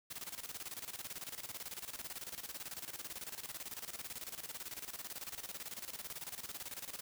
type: noise with tremolo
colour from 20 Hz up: white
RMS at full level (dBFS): -44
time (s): 0.1-7.01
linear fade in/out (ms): 10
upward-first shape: square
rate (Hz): 18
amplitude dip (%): 75
effects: none